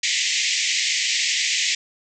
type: band-pass noise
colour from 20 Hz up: pink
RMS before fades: -22 dBFS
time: 0.03-1.75 s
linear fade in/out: 5 ms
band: 1900 to 7600 Hz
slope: 96 dB/octave
effects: none